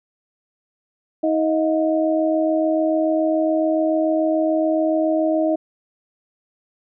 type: tone cluster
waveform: sine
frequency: 318.3 / 628 / 715 Hz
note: D#4 / D#5 / F5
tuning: +39 / +16 / +41 cents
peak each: -19 / -19 / -28 dBFS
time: 1.23-5.56 s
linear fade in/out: 10 ms
effects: none